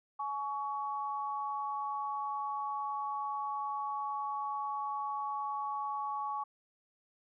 sine tone pair together, 845 / 1122.7 Hz, G#5 / C#6, +30 / +22 cents, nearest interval perfect fourth, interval 492 cents, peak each -37 / -36 dBFS, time 0.19-6.44 s, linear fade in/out 10 ms, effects none

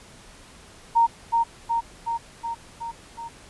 sine tone with echo, 926 Hz, A#5, 12 cents flat, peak -14 dBFS, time 0.95-1.07 s, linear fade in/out 20 ms, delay 370 ms, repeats 6, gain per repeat -3 dB, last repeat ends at 3.29 s, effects pink hiss -48 dBFS RMS until 3.49 s + resampled to 24000 Hz

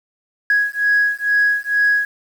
sine beating tone pair, 1662 / 1664.2 Hz, G#6 / G#6, +1 / +3 cents, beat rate 2.2 Hz, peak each -16 dBFS, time 0.5-2.05 s, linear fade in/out 2 ms, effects tanh soft clip ceiling -8 dBFS + 7-bit

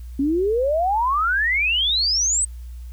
sine exponential sweep, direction up, 266.5 to 8372 Hz, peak -17 dBFS, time 0.19-2.45 s, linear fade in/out 5 ms, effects added 60 Hz sine -32 dBFS peak until 2.92 s + white hiss -57 dBFS RMS until 2.92 s

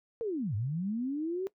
sine linear two-way sweep, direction down then up, 477 to 96 to 390.7 Hz, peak -30 dBFS, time 0.21-1.47 s, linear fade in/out 0 ms, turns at 0.55 s, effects noise-tail reverb RT60 0.1 s tail -18 dB re dry

